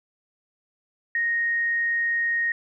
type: tone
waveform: sine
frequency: 1864.7 Hz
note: A#6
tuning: in tune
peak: -21 dBFS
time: 1.15-2.52 s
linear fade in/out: 2 ms
effects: none